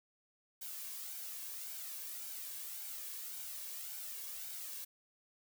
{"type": "noise with flanger", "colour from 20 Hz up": "blue", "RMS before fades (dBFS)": -45, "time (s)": [0.61, 4.85], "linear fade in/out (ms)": 10, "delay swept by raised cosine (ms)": [1.3, 1.82], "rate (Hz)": 1.8, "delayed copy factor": 0.5, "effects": []}